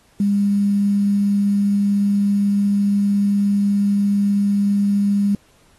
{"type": "tone with quantisation", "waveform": "sine", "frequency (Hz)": 201.7, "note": "G3", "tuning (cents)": 50, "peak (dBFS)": -14, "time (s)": [0.2, 5.35], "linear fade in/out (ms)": 2, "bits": 7, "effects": ["pink hiss -56 dBFS RMS until 5.78 s", "AAC 32 kbps"]}